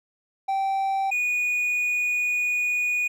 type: tone pair in turn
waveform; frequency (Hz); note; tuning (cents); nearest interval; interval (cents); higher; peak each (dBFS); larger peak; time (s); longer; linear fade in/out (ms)
triangle; 778 / 2461; G5 / D#7; -13 / -20; octave + minor sixth; 1993; second; -20; neither; 0.48-1.11 / 1.11-3.08; second; 10
effects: none